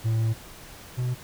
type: tone pair in turn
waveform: triangle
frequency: 112.1 / 124.67 Hz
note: A2 / B2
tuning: +33 / +17 cents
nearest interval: major second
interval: 184 cents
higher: second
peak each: -19 / -22 dBFS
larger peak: first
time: 0.04-0.34 / 0.97-1.15 s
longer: first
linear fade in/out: 20 ms
effects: pink hiss -45 dBFS RMS until 1.23 s